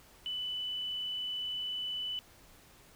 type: tone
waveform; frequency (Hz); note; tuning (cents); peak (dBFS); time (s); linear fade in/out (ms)
sine; 2989; F#7; +17; -34; 0.26-2.19; 0
effects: pink hiss -59 dBFS RMS until 2.95 s